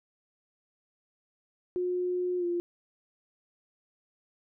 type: tone with pitch glide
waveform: sine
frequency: 360 to 347.9 Hz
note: F#4 to F4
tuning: -47 to -7 cents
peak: -27 dBFS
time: 1.76-2.6 s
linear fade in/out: 0 ms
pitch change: -60 cents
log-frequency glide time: 2.38-2.45 s
effects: none